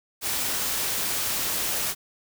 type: noise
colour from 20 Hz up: white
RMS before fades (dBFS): -27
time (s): 0.21-1.95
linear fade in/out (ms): 50
effects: none